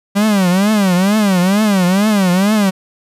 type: tone with vibrato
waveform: 45% pulse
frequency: 196 Hz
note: G3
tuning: in tune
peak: -10 dBFS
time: 0.15-2.71 s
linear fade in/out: 20 ms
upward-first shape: triangle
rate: 2.2 Hz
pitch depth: 210 cents each way
effects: resampled to 32000 Hz